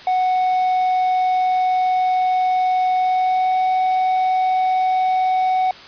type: tone with pitch glide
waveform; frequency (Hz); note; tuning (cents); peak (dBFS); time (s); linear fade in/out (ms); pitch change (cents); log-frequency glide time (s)
triangle; 740 to 746; F#5 to F#5; 0 to +14; -13; 0.07-5.71; 2; +14; 2.96-3.63
effects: white hiss -39 dBFS RMS until 5.87 s + resampled to 11025 Hz